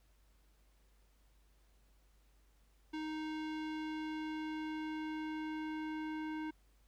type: tone with low-pass filter sweep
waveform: square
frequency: 311.1 Hz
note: D#4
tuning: in tune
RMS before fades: -41 dBFS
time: 2.93-6.51 s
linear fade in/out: 10 ms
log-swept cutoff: 3600 to 2100 Hz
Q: 1.1
effects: added 50 Hz sine -66 dBFS peak until 6.87 s + pink hiss -75 dBFS RMS until 6.87 s